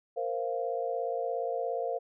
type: chord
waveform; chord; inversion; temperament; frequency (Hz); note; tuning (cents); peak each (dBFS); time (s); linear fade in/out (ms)
sine; Bb suspended second; none; equal with one note detuned; 466.2 / 523.3 / 693.2; Bb4 / C5 / F5; 0 / 0 / -13; -34; 0.16-1.99; 20
effects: none